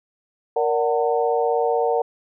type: tone cluster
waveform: sine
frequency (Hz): 467.3 / 583 / 745 / 905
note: A#4 / D5 / F#5 / A5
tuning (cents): +4 / -13 / +12 / +48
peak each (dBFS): -20 / -25 / -23 / -28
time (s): 0.56-2.02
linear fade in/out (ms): 5
effects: none